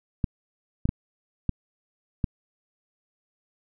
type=clicks; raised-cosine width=5 ms; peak=-11 dBFS; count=5; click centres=0.242 / 0.855 / 0.891 / 1.493 / 2.242 s; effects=none